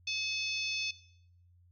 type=harmonic tone with a mistuned harmonic; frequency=880 Hz; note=A5; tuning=in tune; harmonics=3 / 4 / 5 / 6 / 7; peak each=-36 / -38 / -40 / -42 / -43 dBFS; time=0.07-0.91 s; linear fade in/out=5 ms; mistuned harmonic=3; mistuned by=-48 cents; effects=noise-tail reverb RT60 0.7 s tail -18 dB re dry + added 88 Hz sine -60 dBFS peak until 1.71 s